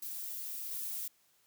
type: noise with level steps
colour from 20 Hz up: violet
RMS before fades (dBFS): -41 / -39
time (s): 0.02-1.08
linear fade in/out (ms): 5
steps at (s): 0.71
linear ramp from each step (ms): 2
effects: white hiss -70 dBFS RMS until 1.46 s + high-pass 80 Hz 12 dB/octave